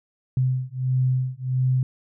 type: beating tone pair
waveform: sine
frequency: 128 / 129.5 Hz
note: C3 / C3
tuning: -38 / -17 cents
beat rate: 1.5 Hz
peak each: -23 / -23 dBFS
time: 0.37-1.83 s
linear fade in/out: 2 ms
effects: none